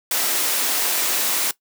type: high-pass noise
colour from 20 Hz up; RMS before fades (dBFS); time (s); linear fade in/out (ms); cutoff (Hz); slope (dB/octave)
white; -21; 0.11-1.51; 2; 260; 24
effects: noise-tail reverb RT60 0.1 s tail -18 dB re dry